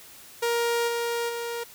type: tone with level steps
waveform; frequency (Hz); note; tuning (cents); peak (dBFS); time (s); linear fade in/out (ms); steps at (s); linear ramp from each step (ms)
sawtooth; 470; A#4; +14; -19 / -22 / -26; 0.42-1.64; 10; 0.87 / 1.28; 20
effects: white hiss -48 dBFS RMS until 1.74 s